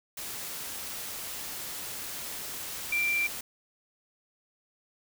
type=tone in noise; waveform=sine; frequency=2359 Hz; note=D7; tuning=7 cents sharp; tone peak=-25 dBFS; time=2.92-3.27 s; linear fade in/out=5 ms; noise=white; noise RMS=-38 dBFS; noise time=0.17-3.41 s; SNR=+10 dB; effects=none